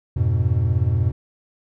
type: chord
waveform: triangle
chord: F diminished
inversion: none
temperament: equal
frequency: 87.31 / 103.83 / 123.47 Hz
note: F2 / Ab2 / Cb3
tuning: 0 / 0 / 0 cents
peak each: -19 dBFS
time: 0.16-1.12 s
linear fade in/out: 10 ms
effects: none